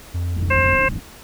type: tone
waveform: triangle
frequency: 87.31 Hz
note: F2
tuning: in tune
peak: -18 dBFS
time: 0.14-0.75 s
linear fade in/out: 10 ms
type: low-pass noise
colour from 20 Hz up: pink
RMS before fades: -27 dBFS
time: 0.36-1 s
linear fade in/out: 10 ms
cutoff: 330 Hz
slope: 96 dB/octave
type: harmonic tone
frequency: 531 Hz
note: C5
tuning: 25 cents sharp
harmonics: 1 / 2 / 3 / 4 / 5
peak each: -21 / -21 / -21 / -21 / -21 dBFS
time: 0.5-0.89 s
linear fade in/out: 10 ms
effects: pink hiss -42 dBFS RMS until 1.23 s